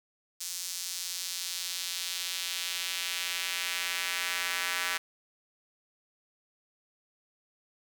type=tone with high-pass filter sweep; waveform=square; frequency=89.1 Hz; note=F2; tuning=35 cents sharp; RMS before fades=-34 dBFS; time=0.4-4.98 s; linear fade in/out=10 ms; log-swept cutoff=5800 to 1700 Hz; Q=1.3; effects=none